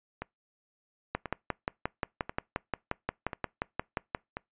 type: two click trains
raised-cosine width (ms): 0.5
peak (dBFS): -20 / -14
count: 5 / 18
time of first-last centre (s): 0.22-4.369 / 1.15-4.148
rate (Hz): 0.964 / 5.67
effects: noise-tail reverb RT60 0.2 s tail -25 dB re dry + resampled to 8000 Hz